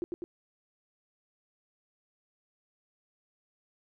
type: tone with echo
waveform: sine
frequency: 349.2 Hz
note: F4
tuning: in tune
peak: -29 dBFS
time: 0.02-0.04 s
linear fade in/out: 0 ms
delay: 100 ms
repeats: 2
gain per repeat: -3 dB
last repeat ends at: 0.24 s
effects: none